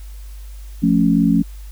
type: chord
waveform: sine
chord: F augmented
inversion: none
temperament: equal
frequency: 174.61 / 220 / 277.2 Hz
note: F3 / A3 / C#4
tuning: 0 / 0 / 0 cents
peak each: -16 dBFS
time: 0.82-1.43 s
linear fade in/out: 20 ms
effects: added 50 Hz sine -31 dBFS peak until 1.71 s + white hiss -49 dBFS RMS until 1.71 s